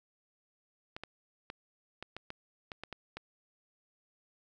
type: clicks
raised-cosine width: 0.3 ms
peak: -25 dBFS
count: 10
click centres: 0.965 / 1.036 / 1.501 / 2.026 / 2.166 / 2.304 / 2.718 / 2.836 / 2.927 / 3.17 s
effects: none